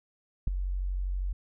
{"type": "tone with ADSR envelope", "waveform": "sine", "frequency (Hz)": 46.25, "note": "F#1", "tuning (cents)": 0, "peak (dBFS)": -18, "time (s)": [0.47, 1.33], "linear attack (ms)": 6, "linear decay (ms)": 3, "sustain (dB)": -10, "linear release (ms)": 6, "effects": []}